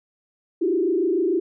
sine tone with frequency modulation, 356.4 Hz, F4, 35 cents sharp, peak -18 dBFS, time 0.61-1.4 s, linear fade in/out 10 ms, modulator 26.7 Hz, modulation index 1.5, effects none

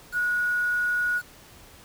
sine tone with quantisation, 1456 Hz, F#6, 28 cents flat, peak -22 dBFS, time 0.12-1.22 s, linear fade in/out 50 ms, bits 7, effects pink hiss -50 dBFS RMS until 1.84 s

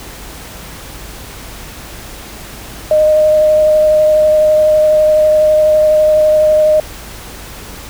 sine tone with vibrato, 615 Hz, D#5, 20 cents flat, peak -6 dBFS, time 2.91-6.8 s, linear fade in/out 2 ms, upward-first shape sine, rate 12 Hz, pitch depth 10 cents each way, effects added 52 Hz sine -35 dBFS peak until 7.89 s + pink hiss -31 dBFS RMS until 7.89 s

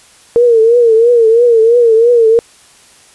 sine tone with vibrato, 463.5 Hz, A#4, 10 cents flat, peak -4 dBFS, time 0.36-2.39 s, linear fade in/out 0 ms, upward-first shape triangle, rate 3 Hz, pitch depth 100 cents each way, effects white hiss -43 dBFS RMS until 3.14 s + resampled to 24000 Hz

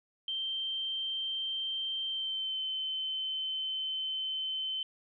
sine tone with pitch glide, 3136 to 3071 Hz, G7 to G7, 0 to -36 cents, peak -32 dBFS, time 0.28-4.83 s, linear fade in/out 2 ms, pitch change -36 cents, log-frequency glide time 2.07-2.6 s, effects none

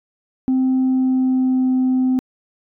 sine tone with pitch glide, 260 to 257.3 Hz, C4 to C4, -11 to -29 cents, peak -12 dBFS, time 0.48-2.19 s, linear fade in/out 0 ms, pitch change -18 cents, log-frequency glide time 0.79-1.76 s, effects tanh soft clip ceiling -12 dBFS

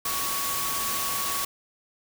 sine tone in noise, 1121 Hz, C#6, 19 cents sharp, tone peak -32 dBFS, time 0.05-1.45 s, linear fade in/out 5 ms, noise white, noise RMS -29 dBFS, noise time 0.05-1.45 s, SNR -6 dB, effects none

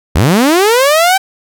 sawtooth linear sweep, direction up, 61.2 to 784 Hz, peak -3 dBFS, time 0.15-1.18 s, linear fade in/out 10 ms, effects none

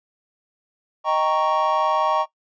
triangle chord, Eb dominant seventh, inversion none, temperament equal, 622.3 / 784 / 932.3 / 1108.7 Hz, Eb5 / G5 / Bb5 / Db6, 0 / 0 / 0 / 0 cents, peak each -22 / -23 / -21 / -20 dBFS, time 1.04-2.26 s, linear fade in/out 50 ms, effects noise-tail reverb RT60 0.1 s tail -17 dB re dry + resampled to 16000 Hz

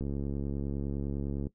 click train, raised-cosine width 3 ms, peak -22 dBFS, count 103, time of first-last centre 0.01-1.469 s, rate 69.9 Hz, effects noise-tail reverb RT60 0.1 s tail -17 dB re dry

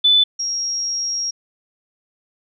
sine tone pair in turn, 3498 / 5603 Hz, A7 / F8, -11 / +5 cents, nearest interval minor sixth, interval 816 cents, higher second, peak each -10 / -20 dBFS, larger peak first, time 0.04-0.24 / 0.39-1.31 s, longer second, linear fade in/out 10 ms, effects none

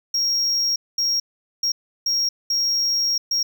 triangle tone bursts at uneven times, 5588 Hz, F8, in tune, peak -17 dBFS, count 6, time 0.14-0.76 / 0.98-1.2 / 1.63-1.72 / 2.06-2.29 / 2.5-3.18 / 3.31-3.43 s, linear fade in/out 5 ms, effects none

